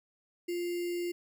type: tone with sample-and-hold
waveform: sine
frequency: 349.2 Hz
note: F4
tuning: in tune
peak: -31 dBFS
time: 0.48-1.12 s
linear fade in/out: 10 ms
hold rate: 2450 Hz
effects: none